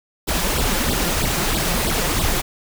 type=noise with flanger; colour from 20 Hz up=pink; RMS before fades=-20 dBFS; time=0.27-2.42 s; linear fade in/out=20 ms; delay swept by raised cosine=0.22 to 5.82 ms; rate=3.1 Hz; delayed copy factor=+1; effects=none